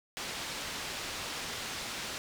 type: low-pass noise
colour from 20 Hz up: white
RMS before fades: -39 dBFS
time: 0.17-2.18 s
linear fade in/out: 0 ms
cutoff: 5000 Hz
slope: 12 dB/octave
effects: none